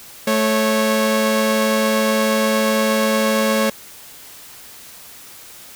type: tone pair together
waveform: sawtooth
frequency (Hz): 218.3 / 550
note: A3 / C#5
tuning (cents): -13 / -14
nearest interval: octave + major third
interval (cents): 1599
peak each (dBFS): -14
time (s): 0.27-3.7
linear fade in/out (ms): 5
effects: white hiss -40 dBFS RMS until 5.75 s